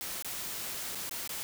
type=noise with dropouts; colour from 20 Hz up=white; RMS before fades=-38 dBFS; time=0.01-1.43 s; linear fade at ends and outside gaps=0 ms; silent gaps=0.224-0.246 / 0.949-0.954 / 1.094-1.111 / 1.276-1.293 s; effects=none